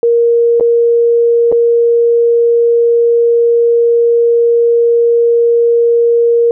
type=tone with dropouts; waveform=sine; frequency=469 Hz; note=A#4; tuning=11 cents sharp; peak=-6 dBFS; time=0.03-6.51 s; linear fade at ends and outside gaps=1 ms; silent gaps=0.599-0.608 / 1.517-1.524 s; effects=none